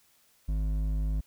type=tone with hard clipping; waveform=triangle; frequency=51.91 Hz; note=G#1; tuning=in tune; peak=-28 dBFS; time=0.48-1.21 s; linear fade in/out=10 ms; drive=12 dB; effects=white hiss -65 dBFS RMS until 1.26 s